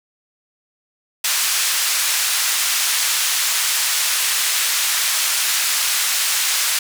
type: band-pass noise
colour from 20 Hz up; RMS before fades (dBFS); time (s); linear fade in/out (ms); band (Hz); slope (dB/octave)
white; -19; 1.24-6.79; 5; 1300 to 10000; 12
effects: none